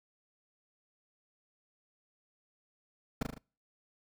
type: noise with echo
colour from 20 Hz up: brown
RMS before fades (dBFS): -30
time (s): 3.21-3.23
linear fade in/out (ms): 5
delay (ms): 38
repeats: 4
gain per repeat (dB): -4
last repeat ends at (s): 3.382
effects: noise-tail reverb RT60 0.4 s tail -26 dB re dry